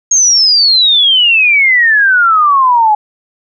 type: exponential sweep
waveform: sine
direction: down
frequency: 6580 to 830.6 Hz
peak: -5 dBFS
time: 0.11-2.95 s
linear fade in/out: 5 ms
effects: none